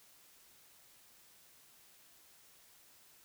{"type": "silence", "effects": ["white hiss -63 dBFS RMS until 3.24 s"]}